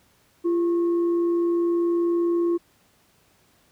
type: tone with frequency modulation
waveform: sine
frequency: 342.4 Hz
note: F4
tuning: 34 cents flat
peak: -19 dBFS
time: 0.44-2.58 s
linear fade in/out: 20 ms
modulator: 745 Hz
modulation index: 0.21
effects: pink hiss -61 dBFS RMS until 3.71 s + high-pass 60 Hz 12 dB/octave